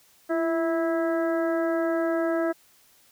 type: harmonic tone with a mistuned harmonic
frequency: 327.5 Hz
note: E4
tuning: 11 cents flat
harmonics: 1 / 2 / 3 / 4 / 5 / 6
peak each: -25 / -26 / -41 / -35 / -36 / -44 dBFS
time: 0.29-2.53 s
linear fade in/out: 20 ms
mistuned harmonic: 1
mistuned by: +40 cents
effects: white hiss -59 dBFS RMS until 3.11 s